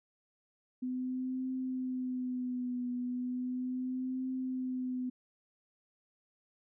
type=tone with vibrato; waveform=sine; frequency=252.7 Hz; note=B3; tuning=40 cents sharp; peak=-33 dBFS; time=0.82-5.1 s; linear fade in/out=10 ms; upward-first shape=triangle; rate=0.36 Hz; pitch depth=46 cents each way; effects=none